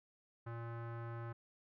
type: tone with low-pass filter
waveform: square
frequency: 116.54 Hz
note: A#2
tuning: in tune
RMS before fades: -45 dBFS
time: 0.46-1.33 s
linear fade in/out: 10 ms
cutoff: 1400 Hz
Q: 2.4
effects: none